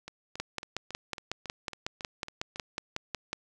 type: two click trains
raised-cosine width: 0.2 ms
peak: -24 / -15 dBFS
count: 10 / 17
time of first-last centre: 0.08-2.559 / 0.4-3.33 s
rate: 3.63 / 5.46 Hz
effects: none